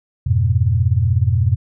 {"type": "chord", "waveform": "sine", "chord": "F diminished", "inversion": "none", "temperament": "equal", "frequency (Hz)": [87.31, 103.83, 123.47], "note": ["F2", "Ab2", "Cb3"], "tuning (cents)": [0, 0, 0], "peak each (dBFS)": -17, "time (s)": [0.26, 1.56], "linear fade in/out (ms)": 10, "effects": []}